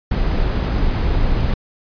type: noise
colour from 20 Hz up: brown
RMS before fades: -17 dBFS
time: 0.11-1.54 s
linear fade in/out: 5 ms
effects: resampled to 11025 Hz